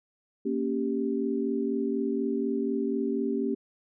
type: chord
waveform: sine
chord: G diminished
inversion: first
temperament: equal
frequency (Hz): 233.1 / 277.2 / 392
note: Bb3 / Db4 / G4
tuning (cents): 0 / 0 / 0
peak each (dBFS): -30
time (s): 0.45-3.55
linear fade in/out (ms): 10
effects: none